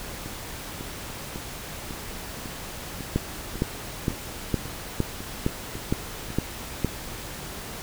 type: two click trains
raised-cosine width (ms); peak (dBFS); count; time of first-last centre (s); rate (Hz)
3; -22 / -9; 12 / 9; 0.26-6.304 / 3.16-6.847; 1.82 / 2.17
effects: pink hiss -37 dBFS RMS until 7.82 s